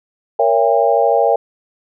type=chord; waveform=sine; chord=A# diminished seventh; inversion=none; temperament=just; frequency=466.2 / 559.4 / 671.3 / 805.5 Hz; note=A#4 / C#5 / E5 / G5; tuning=0 / +16 / +31 / +47 cents; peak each=-16 dBFS; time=0.39-1.36 s; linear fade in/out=5 ms; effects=none